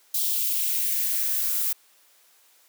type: noise with high-pass filter sweep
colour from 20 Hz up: violet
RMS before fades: -25 dBFS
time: 0.14-1.73 s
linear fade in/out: 5 ms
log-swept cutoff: 3600 to 1100 Hz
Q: 2.1
effects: white hiss -59 dBFS RMS until 2.68 s + high-pass 400 Hz 12 dB/octave